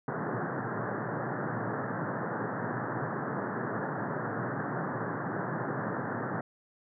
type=band-pass noise; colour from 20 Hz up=pink; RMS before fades=-34 dBFS; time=0.08-6.41 s; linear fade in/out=2 ms; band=110 to 1800 Hz; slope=96 dB/octave; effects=none